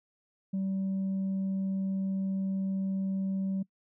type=tone; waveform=sine; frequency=192.4 Hz; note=G3; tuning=32 cents flat; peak=-26 dBFS; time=0.53-3.63 s; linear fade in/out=10 ms; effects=noise-tail reverb RT60 0.1 s tail -24 dB re dry + tanh soft clip ceiling -27 dBFS